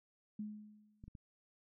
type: tone with exponential decay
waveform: sine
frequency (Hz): 211.2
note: G#3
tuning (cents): +29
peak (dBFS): -38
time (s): 0.39-1.08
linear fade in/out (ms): 5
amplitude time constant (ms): 150
type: clicks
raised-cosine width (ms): 5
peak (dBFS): -39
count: 3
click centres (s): 1.039 / 1.08 / 1.152
effects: none